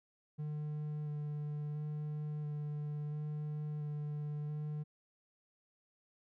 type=tone with vibrato; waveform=triangle; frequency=149.5 Hz; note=D3; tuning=31 cents sharp; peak=-35 dBFS; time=0.38-4.84 s; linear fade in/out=20 ms; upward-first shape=square; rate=0.73 Hz; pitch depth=11 cents each way; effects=none